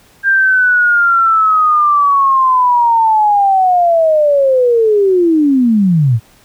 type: linear sweep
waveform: sine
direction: down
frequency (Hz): 1600 to 104.1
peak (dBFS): -7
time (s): 0.23-6.2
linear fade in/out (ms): 50
effects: pink hiss -47 dBFS RMS until 6.44 s